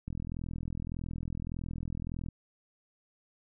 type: click train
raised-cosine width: 5 ms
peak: -25 dBFS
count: 93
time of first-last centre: 0.08-2.286 s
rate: 41.7 Hz
effects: none